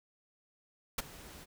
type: noise with ADSR envelope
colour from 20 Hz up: pink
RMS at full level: -29 dBFS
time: 0.98-1.46 s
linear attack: 6 ms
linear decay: 22 ms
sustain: -22 dB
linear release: 31 ms
effects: none